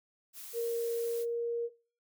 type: noise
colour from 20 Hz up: blue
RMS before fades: -46 dBFS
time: 0.33-1.26 s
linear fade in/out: 50 ms
type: tone with pitch glide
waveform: sine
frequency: 466.2 to 469.4 Hz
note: A#4 to A#4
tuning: 0 to +12 cents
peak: -30 dBFS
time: 0.53-1.7 s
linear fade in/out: 50 ms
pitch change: +12 cents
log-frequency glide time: 0.99-1.35 s
effects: noise-tail reverb RT60 0.4 s tail -21 dB re dry